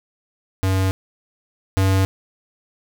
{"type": "tone pair in turn", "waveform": "square", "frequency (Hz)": [95, 95.77], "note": ["F#2", "G2"], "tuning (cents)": [46, -40], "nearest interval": "unison", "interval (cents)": 14, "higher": "second", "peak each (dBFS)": [-17, -15], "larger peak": "second", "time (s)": [[0.63, 0.91], [1.77, 2.05]], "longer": "neither", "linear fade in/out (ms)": 0, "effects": []}